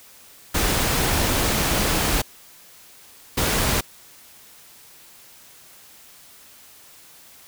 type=noise bursts at uneven times; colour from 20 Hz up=pink; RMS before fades=-21 dBFS; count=2; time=0.54-2.22 / 3.37-3.81 s; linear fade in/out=10 ms; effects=white hiss -48 dBFS RMS until 7.47 s